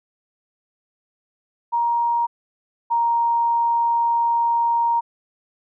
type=tone pair in turn; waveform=sine; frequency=941 / 935 Hz; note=A#5 / A#5; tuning=+16 / +5 cents; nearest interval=unison; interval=11 cents; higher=first; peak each=-17 / -16 dBFS; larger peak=second; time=1.72-2.27 / 2.9-5.01 s; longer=second; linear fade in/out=20 ms; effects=none